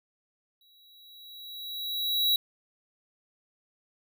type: tone with exponential growth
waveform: square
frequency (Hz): 3887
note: B7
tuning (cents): -28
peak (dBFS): -21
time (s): 0.61-2.36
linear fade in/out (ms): 2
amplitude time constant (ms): 380
effects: none